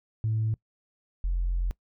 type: tone pair in turn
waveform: sine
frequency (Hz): 110 / 43.89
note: A2 / F1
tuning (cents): 0 / +9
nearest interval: octave + major third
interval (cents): 1591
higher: first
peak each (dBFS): -23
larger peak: neither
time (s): 0.24-0.54 / 1.24-1.71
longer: second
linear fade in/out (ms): 0
effects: noise-tail reverb RT60 0.1 s tail -23 dB re dry + tanh soft clip ceiling -20 dBFS